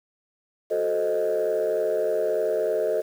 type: chord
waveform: sine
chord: F# diminished seventh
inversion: none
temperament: equal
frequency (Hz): 370 / 440 / 523.3 / 622.3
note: F#4 / A4 / C5 / Eb5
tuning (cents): 0 / 0 / 0 / 0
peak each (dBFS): -30 / -24 / -28 / -24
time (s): 0.7-3.02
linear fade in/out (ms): 20
effects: tanh soft clip ceiling -16 dBFS + 8-bit